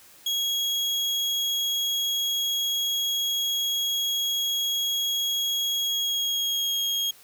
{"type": "tone with pitch glide", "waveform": "35% pulse", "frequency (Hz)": [3309, 3267], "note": ["G#7", "G#7"], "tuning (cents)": [-7, -29], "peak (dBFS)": -22, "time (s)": [0.26, 7.11], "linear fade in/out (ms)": 5, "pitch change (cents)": -22, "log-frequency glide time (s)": [5.74, 6.79], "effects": ["white hiss -52 dBFS RMS until 7.23 s"]}